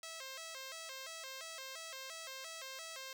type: tone with vibrato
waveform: 5% pulse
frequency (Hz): 587.3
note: D5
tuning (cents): 0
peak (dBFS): -34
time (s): 0.03-3.13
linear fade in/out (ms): 2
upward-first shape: square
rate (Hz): 2.9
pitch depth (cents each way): 180
effects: 11-bit

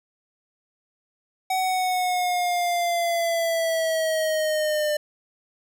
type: linear sweep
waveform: square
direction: down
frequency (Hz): 754 to 598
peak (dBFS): -22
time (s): 1.5-4.97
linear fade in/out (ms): 5
effects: none

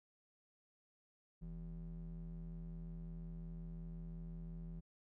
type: ring-modulated tone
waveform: triangle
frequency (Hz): 104.3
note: G#2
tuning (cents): +8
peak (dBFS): -40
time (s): 1.41-4.81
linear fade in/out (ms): 20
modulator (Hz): 61.5
effects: none

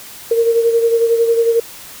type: beating tone pair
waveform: sine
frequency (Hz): 460.8 / 471.8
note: A#4 / A#4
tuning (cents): -20 / +21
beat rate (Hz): 11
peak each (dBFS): -11 / -19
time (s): 0.31-1.6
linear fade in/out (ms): 5
effects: white hiss -35 dBFS RMS until 2 s

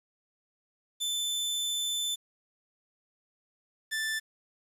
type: tone pair in turn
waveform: sawtooth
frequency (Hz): 3526 / 1763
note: A7 / A6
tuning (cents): +3 / +3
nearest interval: octave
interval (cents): 1200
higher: first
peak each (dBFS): -26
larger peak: neither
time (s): 1-2.16 / 3.91-4.2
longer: first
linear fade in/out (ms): 20
effects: resampled to 32000 Hz + 9-bit

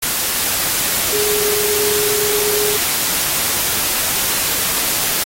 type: tone in noise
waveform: sine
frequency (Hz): 417.6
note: G#4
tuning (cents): +10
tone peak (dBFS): -20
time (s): 1.12-2.77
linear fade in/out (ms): 10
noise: white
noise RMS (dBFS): -18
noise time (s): 0.02-5.24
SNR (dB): -5
effects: AAC 48 kbps

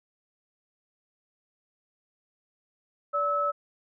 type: tone pair together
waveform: sine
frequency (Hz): 579 / 1299.8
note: D5 / E6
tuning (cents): -25 / -25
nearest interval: octave + major second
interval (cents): 1400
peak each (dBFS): -29 / -25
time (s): 3.13-3.52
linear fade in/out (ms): 20
effects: none

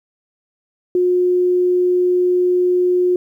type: tone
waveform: sine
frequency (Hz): 360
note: F#4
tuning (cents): -47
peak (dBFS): -12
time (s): 0.95-3.16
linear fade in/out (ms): 2
effects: 9-bit

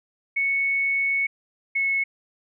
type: tone pair in turn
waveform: sine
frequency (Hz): 2213 / 2194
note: C#7 / C#7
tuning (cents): -3 / -18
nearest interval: unison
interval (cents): 15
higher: first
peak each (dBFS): -20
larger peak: neither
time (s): 0.36-1.27 / 1.75-2.04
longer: first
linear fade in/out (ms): 10
effects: none

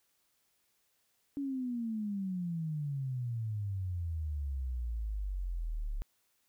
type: exponential sweep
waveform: sine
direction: down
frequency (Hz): 284.9 to 34.65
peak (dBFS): -33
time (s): 1.37-6.02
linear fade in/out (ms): 0
effects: white hiss -75 dBFS RMS until 6.48 s

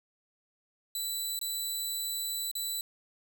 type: tone with dropouts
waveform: 15% pulse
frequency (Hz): 3976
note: B7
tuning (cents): +11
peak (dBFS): -25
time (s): 0.95-2.81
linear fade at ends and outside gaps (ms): 2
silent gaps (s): 1.391-1.413 / 2.514-2.552
effects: none

